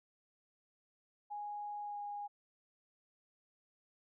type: tone with pitch glide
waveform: sine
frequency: 828 to 820.9 Hz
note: G#5 to G#5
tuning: -5 to -20 cents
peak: -40 dBFS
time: 1.3-2.28 s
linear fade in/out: 20 ms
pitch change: -15 cents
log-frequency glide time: 1.82-1.99 s
effects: none

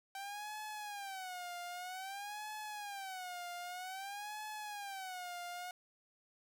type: tone with vibrato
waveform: sawtooth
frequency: 775 Hz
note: G5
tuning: 20 cents flat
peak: -39 dBFS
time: 0.15-5.71 s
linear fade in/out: 2 ms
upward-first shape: sine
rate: 0.52 Hz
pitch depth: 170 cents each way
effects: none

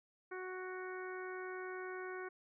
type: harmonic tone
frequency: 370 Hz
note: F#4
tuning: in tune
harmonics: 1 / 2 / 3 / 4 / 5 / 6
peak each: -44 / -53 / -51 / -49 / -54 / -56 dBFS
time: 0.31-2.29 s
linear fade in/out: 10 ms
effects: none

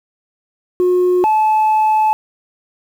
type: tone pair in turn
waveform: sine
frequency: 361.2 / 865.1 Hz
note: F#4 / A5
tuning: -42 / -30 cents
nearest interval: octave + minor third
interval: 1512 cents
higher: second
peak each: -8 dBFS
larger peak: neither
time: 0.8-1.24 / 1.24-2.13 s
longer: second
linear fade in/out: 0 ms
effects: tanh soft clip ceiling -9 dBFS + 7-bit

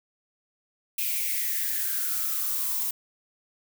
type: noise with high-pass filter sweep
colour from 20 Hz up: violet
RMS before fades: -28 dBFS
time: 0.98-2.91 s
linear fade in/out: 5 ms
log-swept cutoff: 2500 to 930 Hz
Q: 7.4
effects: none

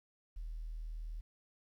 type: tone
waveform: sine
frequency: 39.72 Hz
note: D#1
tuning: 37 cents sharp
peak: -39 dBFS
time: 0.36-1.21 s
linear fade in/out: 10 ms
effects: tanh soft clip ceiling -35 dBFS + 12-bit

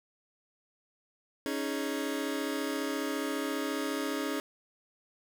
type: chord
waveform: sawtooth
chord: C# suspended second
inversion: none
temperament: just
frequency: 277.2 / 311.8 / 415.8 Hz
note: C#4 / D#4 / G#4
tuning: 0 / +4 / +2 cents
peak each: -30 / -32 / -33 dBFS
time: 1.46-4.4 s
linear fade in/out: 0 ms
effects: none

